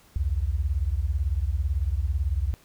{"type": "beating tone pair", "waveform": "sine", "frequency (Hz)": [63.1, 81.1], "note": ["B1", "E2"], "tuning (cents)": [38, -28], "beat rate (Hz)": 18, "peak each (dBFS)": [-25, -26], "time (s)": [0.16, 2.54], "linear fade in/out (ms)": 0, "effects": ["pink hiss -57 dBFS RMS until 2.64 s"]}